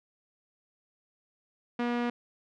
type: tone with low-pass filter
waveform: sawtooth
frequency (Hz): 240.3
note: B3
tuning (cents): -47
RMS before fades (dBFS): -30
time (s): 1.79-2.1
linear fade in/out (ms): 5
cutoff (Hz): 2500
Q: 0.89
effects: none